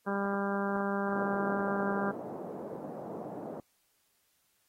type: harmonic tone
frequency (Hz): 199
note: G3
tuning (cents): +26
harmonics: 1 / 2 / 3 / 4 / 5 / 6 / 7 / 8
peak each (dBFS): -33 / -36 / -38 / -39 / -40 / -41 / -41 / -42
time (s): 0.06-2.12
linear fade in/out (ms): 20
type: band-pass noise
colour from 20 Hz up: white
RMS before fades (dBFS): -41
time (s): 1.15-3.6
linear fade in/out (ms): 2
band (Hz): 160 to 690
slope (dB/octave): 24
effects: white hiss -73 dBFS RMS until 4.68 s + AAC 48 kbps